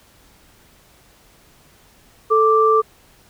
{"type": "tone pair together", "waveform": "sine", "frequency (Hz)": [440, 1174.7], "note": ["A4", "D6"], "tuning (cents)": [0, 0], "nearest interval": "octave + perfect fourth", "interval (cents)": 1700, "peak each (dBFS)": -14, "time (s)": [2.3, 2.82], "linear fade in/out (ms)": 20, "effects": ["pink hiss -52 dBFS RMS until 3.29 s"]}